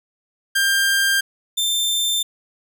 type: tone pair in turn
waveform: sawtooth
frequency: 1593 / 3576 Hz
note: G6 / A7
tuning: +27 / +27 cents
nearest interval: octave + major second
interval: 1400 cents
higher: second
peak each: -12 / -15 dBFS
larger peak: first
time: 0.55-1.21 / 1.57-2.23 s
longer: neither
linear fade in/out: 10 ms
effects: none